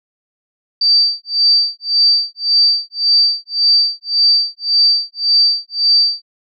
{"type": "tone with tremolo", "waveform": "sine", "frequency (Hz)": 4647, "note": "D8", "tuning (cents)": -19, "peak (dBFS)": -7, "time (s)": [0.81, 6.22], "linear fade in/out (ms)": 5, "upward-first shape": "sine", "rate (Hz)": 1.8, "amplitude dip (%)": 100, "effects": []}